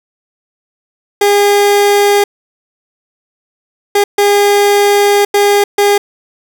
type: tone bursts at uneven times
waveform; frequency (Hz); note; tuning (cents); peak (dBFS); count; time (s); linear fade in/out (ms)
30% pulse; 406.9; G#4; -35; -4; 5; 1.21-2.24 / 3.95-4.04 / 4.18-5.25 / 5.34-5.64 / 5.78-5.98; 5
effects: none